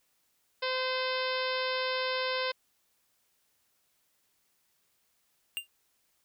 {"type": "harmonic tone", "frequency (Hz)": 515, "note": "C5", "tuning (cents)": -28, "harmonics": [1, 2, 3, 4, 5, 6, 7, 8, 9, 10], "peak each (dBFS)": [-33, -36, -38, -39, -40, -41, -41, -42, -43, -43], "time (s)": [0.62, 2.52], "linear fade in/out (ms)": 10}
{"type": "tone with exponential decay", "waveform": "square", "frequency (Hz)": 2794, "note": "F7", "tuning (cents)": 0, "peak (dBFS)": -28, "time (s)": [5.57, 5.67], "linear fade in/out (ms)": 0, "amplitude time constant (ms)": 21}
{"effects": ["white hiss -73 dBFS RMS until 6.24 s"]}